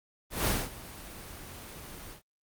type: noise with ADSR envelope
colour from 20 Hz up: pink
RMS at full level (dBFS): -26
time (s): 0.3-2.22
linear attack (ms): 170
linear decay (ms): 220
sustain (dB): -18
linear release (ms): 110
effects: Opus 24 kbps